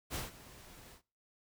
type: noise with ADSR envelope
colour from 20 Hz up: pink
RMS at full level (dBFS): -37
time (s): 0.1-1.02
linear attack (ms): 47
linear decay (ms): 160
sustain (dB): -18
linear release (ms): 100
effects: noise-tail reverb RT60 0.4 s tail -23 dB re dry